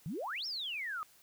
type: exponential two-way sweep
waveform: sine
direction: up then down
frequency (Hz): 138 to 5600 to 1206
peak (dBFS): -36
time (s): 0.06-1.03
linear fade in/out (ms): 0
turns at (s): 0.46
effects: white hiss -63 dBFS RMS until 1.22 s